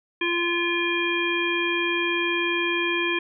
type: harmonic tone with a mistuned harmonic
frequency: 344.9 Hz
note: F4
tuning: 22 cents flat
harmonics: 1 / 3 / 5 / 7 / 9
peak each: -26 / -31 / -29 / -26 / -31 dBFS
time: 0.21-3.19 s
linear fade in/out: 5 ms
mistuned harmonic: 9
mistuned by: +63 cents
effects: none